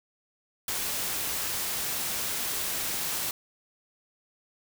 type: noise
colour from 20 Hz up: white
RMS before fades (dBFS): -31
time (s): 0.68-3.31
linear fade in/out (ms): 2
effects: none